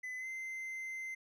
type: tone with pitch glide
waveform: triangle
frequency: 2013 to 2073 Hz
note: B6 to C7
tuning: +33 to -17 cents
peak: -38 dBFS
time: 0.03-1.15 s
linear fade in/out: 10 ms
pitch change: +50 cents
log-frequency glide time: 0.17-0.27 s
effects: none